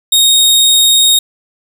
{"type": "tone", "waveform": "sawtooth", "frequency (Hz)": 3729, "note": "A#7", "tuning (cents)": 0, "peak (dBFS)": -3, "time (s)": [0.12, 1.19], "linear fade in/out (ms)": 5, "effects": []}